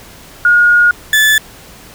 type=tone pair in turn; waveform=sine / 35% pulse; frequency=1435 / 1737.4 Hz; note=F6 / A6; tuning=+47 / -22 cents; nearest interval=minor third; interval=331 cents; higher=second; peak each=-5 dBFS; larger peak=neither; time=0.45-0.91 / 1.13-1.38 s; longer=first; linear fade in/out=2 ms; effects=pink hiss -37 dBFS RMS until 1.94 s